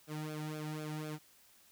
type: tone with flanger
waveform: sawtooth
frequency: 153.4 Hz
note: D#3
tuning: 24 cents flat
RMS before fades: -41 dBFS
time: 0.07-1.19 s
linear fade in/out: 50 ms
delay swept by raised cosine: 1 to 1.94 ms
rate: 4 Hz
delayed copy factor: -0.95
effects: white hiss -64 dBFS RMS until 1.71 s